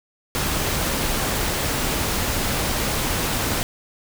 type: noise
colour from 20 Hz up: pink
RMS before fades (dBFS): -23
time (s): 0.35-3.63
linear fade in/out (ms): 0
effects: none